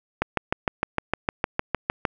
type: click train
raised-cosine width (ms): 0.5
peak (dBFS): -6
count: 13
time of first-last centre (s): 0.22-2.052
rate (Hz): 6.55
effects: none